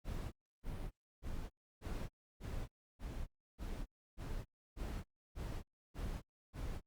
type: noise bursts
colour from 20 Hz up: brown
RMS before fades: -42 dBFS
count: 12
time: 0.04-6.81 s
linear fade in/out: 50 ms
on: 280 ms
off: 310 ms
effects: Opus 48 kbps